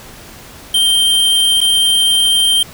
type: tone with dropouts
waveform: square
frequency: 3154 Hz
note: G7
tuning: 10 cents sharp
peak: -10 dBFS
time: 0.74-2.63 s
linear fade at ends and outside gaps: 5 ms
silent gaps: 1.606-1.613 s
effects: pink hiss -36 dBFS RMS until 2.73 s